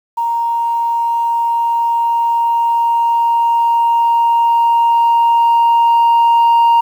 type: tone with level ramp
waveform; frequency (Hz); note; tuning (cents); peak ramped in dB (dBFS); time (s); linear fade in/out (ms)
sine; 932.3; A#5; 0; -13 to -4; 0.17-6.81; 10
effects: tanh soft clip ceiling -6 dBFS + 7-bit